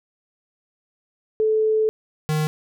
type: tone pair in turn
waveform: sine / square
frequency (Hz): 435.5 / 153.97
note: A4 / D#3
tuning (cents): -18 / -18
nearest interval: octave + tritone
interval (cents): 1800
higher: first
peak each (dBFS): -16 / -20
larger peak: first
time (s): 1.4-1.89 / 2.29-2.47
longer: first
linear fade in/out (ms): 0
effects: none